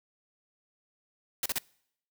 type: noise bursts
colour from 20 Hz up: white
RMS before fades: -30 dBFS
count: 3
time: 1.43-1.584 s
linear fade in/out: 2 ms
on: 28 ms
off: 35 ms
effects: noise-tail reverb RT60 0.7 s tail -25 dB re dry